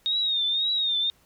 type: tone with vibrato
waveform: sine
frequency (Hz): 3707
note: A#7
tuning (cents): -10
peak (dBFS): -22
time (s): 0.06-1.1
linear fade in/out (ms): 0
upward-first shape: triangle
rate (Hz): 1.9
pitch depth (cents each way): 99
effects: pink hiss -62 dBFS RMS until 1.25 s